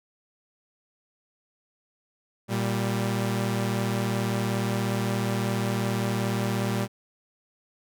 sawtooth tone pair together, 116.54 / 196 Hz, A#2 / G3, 0 / 0 cents, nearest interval major sixth, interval 900 cents, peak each -23 / -24 dBFS, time 2.48-6.88 s, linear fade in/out 50 ms, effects none

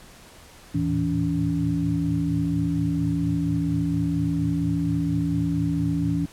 sine tone cluster, 78.5 / 109.7 / 114 / 164.6 / 284.7 Hz, D#2 / A2 / A#2 / E3 / C#4, +16 / -5 / -38 / -2 / +46 cents, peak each -33 / -31 / -33 / -24 / -25 dBFS, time 0.74-6.26 s, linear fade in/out 10 ms, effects pink hiss -48 dBFS RMS until 6.32 s + low-pass 12000 Hz 12 dB/octave

